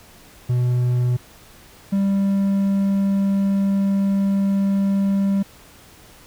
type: tone pair in turn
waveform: triangle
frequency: 123.47 / 196.9 Hz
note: B2 / G3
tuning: 0 / +8 cents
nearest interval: minor sixth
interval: 808 cents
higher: second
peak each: -14 dBFS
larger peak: neither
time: 0.49-1.17 / 1.92-5.43 s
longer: second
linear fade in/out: 10 ms
effects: pink hiss -47 dBFS RMS until 6.26 s